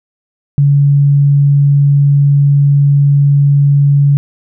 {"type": "tone", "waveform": "sine", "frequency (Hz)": 142, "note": "C#3", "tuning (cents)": 42, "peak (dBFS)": -5, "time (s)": [0.58, 4.17], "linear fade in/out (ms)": 0, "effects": []}